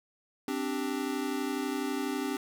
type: chord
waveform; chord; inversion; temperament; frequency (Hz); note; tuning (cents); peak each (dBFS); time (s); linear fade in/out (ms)
square; C suspended second; none; equal; 261.6 / 293.7 / 392; C4 / D4 / G4; 0 / 0 / 0; -35 / -35 / -37; 0.48-2.37; 2
effects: none